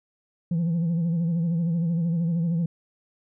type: tone with vibrato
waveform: sine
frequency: 168.1 Hz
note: E3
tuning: 34 cents sharp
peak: -19 dBFS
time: 0.51-2.66 s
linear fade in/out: 5 ms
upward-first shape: sine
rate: 13 Hz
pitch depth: 68 cents each way
effects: tanh soft clip ceiling -20 dBFS